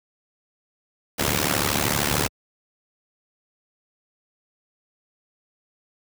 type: noise with amplitude modulation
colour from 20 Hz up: pink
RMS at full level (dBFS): -18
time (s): 1.18-2.28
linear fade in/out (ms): 20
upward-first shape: sine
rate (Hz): 73.1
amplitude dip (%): 90
effects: high-pass 80 Hz 12 dB/octave